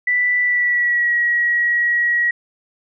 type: tone with pitch glide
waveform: sine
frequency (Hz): 1975.5 to 1909.3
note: B6 to A#6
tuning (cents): 0 to +41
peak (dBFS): -14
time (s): 0.07-2.31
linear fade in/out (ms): 5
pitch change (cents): -59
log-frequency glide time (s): 0.41-1.14
effects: none